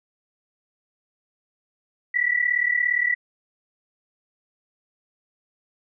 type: tone pair together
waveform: sine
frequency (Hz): 1936.7 / 1974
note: B6 / B6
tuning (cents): -34 / -1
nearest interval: unison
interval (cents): 33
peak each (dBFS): -22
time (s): 2.14-3.15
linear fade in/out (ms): 10
effects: none